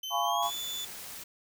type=tone with pitch glide; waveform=35% pulse; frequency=3069 to 3485 Hz; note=G7 to A7; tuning=-37 to -17 cents; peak=-33 dBFS; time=0.03-0.85 s; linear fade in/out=5 ms; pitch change=+220 cents; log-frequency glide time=0.21-0.54 s
type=chord; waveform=sine; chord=C# dominant seventh; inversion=first; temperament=just; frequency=693 / 831.5 / 997.9 / 1108.7 Hz; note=E#5 / G#5 / B5 / C#6; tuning=-14 / +2 / +18 / 0 cents; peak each=-32 dBFS; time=0.1-0.51 s; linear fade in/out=50 ms
type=noise; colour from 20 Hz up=white; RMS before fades=-43 dBFS; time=0.42-1.24 s; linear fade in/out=10 ms
effects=none